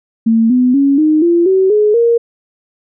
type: tone with pitch steps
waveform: sine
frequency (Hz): 225.9 / 250.7 / 278.1 / 308.6 / 342.4 / 379.9 / 421.5 / 467.7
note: A3 / B3 / C#4 / D#4 / F4 / F#4 / G#4 / A#4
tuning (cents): +46 / +26 / +6 / -14 / -34 / +46 / +26 / +6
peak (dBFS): -7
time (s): 0.26-2.18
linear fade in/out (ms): 10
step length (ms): 240
effects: none